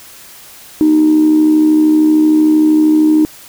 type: tone with amplitude modulation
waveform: sine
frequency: 309 Hz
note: D#4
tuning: 12 cents flat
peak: -3 dBFS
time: 0.81-3.25 s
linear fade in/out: 0 ms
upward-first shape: sine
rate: 73 Hz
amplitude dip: 50%
effects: tanh soft clip ceiling -1 dBFS + white hiss -37 dBFS RMS until 3.48 s